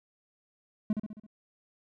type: tone with echo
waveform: triangle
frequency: 213 Hz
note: G#3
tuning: 44 cents sharp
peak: -22 dBFS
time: 0.9-0.93 s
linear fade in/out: 2 ms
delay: 67 ms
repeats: 5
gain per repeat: -5 dB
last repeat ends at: 1.265 s
effects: none